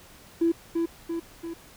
triangle tone with echo, 334.2 Hz, E4, 24 cents sharp, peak -15 dBFS, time 0.41-0.52 s, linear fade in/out 10 ms, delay 340 ms, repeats 3, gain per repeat -5 dB, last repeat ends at 1.54 s, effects tanh soft clip ceiling -17 dBFS + pink hiss -51 dBFS RMS until 1.76 s

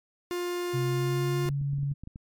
45% pulse tone, 353.2 Hz, F4, 20 cents sharp, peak -29 dBFS, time 0.31-1.49 s, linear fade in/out 0 ms
sine tone with pitch glide, 132 to 140.66 Hz, C3 to C#3, +16 to +26 cents, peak -26 dBFS, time 0.73-1.94 s, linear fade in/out 20 ms, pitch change +110 cents, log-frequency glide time 0.85-1.47 s
clicks, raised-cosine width 5 ms, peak -29 dBFS, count 10, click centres 1.459 / 1.5 / 1.614 / 1.733 / 1.785 / 1.832 / 1.916 / 2.036 / 2.074 / 2.159 s
effects MP3 96 kbps

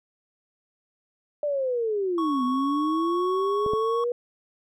sine linear two-way sweep, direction down then up, 598 to 247 to 487.3 Hz, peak -23 dBFS, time 1.43-4.12 s, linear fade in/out 2 ms, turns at 2.44 s
triangle tone, 1108.7 Hz, C#6, in tune, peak -25 dBFS, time 2.18-4.04 s, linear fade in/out 2 ms
clicks, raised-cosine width 2 ms, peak -19 / -17 dBFS, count 2, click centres 3.663 / 3.735 s
effects none

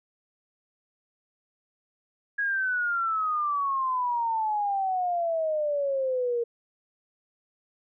sine exponential sweep, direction down, 1661.2 to 465.6 Hz, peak -24 dBFS, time 2.38-6.44 s, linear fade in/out 10 ms, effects none

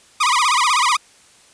sawtooth tone with vibrato, 1098 Hz, C#6, 17 cents flat, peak -10 dBFS, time 0.2-0.97 s, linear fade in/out 10 ms, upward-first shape sine, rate 16 Hz, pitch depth 230 cents each way, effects white hiss -50 dBFS RMS until 1.53 s + resampled to 22050 Hz

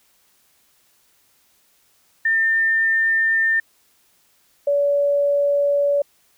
sine tone pair in turn, 1802 / 570.9 Hz, A6 / D5, +41 / -49 cents, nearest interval octave + minor sixth, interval 1990 cents, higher first, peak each -15 dBFS, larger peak neither, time 2.25-3.6 / 4.67-6.02 s, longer neither, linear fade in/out 5 ms, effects white hiss -60 dBFS RMS until 6.37 s

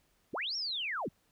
sine linear two-way sweep, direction up then down, 90.5 to 5640 to 90.5 Hz, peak -33 dBFS, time 0.33-1.09 s, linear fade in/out 10 ms, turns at 0.56 s, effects pink hiss -72 dBFS RMS until 1.31 s

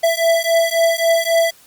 square beating tone pair, 663 / 666.7 Hz, E5 / E5, +10 / +19 cents, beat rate 3.7 Hz, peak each -17 dBFS, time 0.03-1.51 s, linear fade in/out 10 ms, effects white hiss -48 dBFS RMS until 1.66 s + Opus 48 kbps

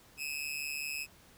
sawtooth tone with amplitude modulation, 2566 Hz, E7, 47 cents flat, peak -29 dBFS, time 0.17-1.07 s, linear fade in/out 50 ms, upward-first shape sine, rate 145 Hz, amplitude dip 80%, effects pink hiss -60 dBFS RMS until 1.37 s

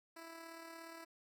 10% pulse tone with amplitude modulation, 330.1 Hz, E4, 2 cents sharp, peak -40 dBFS, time 0.16-1.05 s, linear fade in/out 10 ms, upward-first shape sine, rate 37 Hz, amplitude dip 40%, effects none

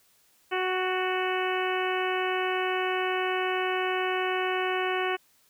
harmonic tone with a mistuned harmonic, 371 Hz, F#4, 5 cents sharp, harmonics 1 / 2 / 3 / 4 / 5 / 6 / 7 / 8, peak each -29 / -32 / -34 / -35 / -36 / -37 / -37 / -38 dBFS, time 0.51-5.17 s, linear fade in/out 20 ms, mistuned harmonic 5, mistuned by -24 cents, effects white hiss -64 dBFS RMS until 5.49 s

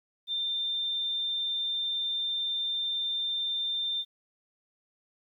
sine tone, 3589 Hz, A7, 34 cents sharp, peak -28 dBFS, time 0.27-4.05 s, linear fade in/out 50 ms, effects 11-bit

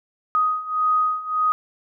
sine beating tone pair, 1249 / 1250.7 Hz, D#6 / D#6, +6 / +9 cents, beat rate 1.7 Hz, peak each -23 / -20 dBFS, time 0.35-1.52 s, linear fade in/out 0 ms, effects none

